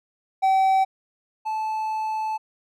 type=tone pair in turn; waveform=triangle; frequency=767 / 871.4 Hz; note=G5 / A5; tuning=-38 / -17 cents; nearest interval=major second; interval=221 cents; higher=second; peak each=-14 / -22 dBFS; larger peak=first; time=0.42-0.85 / 1.45-2.38 s; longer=second; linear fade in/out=20 ms; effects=none